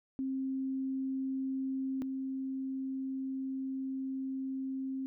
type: tone pair in turn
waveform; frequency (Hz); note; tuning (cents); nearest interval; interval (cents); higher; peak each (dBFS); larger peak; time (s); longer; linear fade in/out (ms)
sine; 265.7 / 265.7; C4 / C4; +27 / +27; unison; 0; neither; -32 / -34; first; 0.19-2.02 / 2.02-5.06; second; 0
effects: none